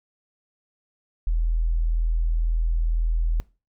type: tone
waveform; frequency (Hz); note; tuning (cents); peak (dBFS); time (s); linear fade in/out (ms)
sine; 41; E1; -9; -19; 1.27-3.4; 0
effects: noise-tail reverb RT60 0.3 s tail -21 dB re dry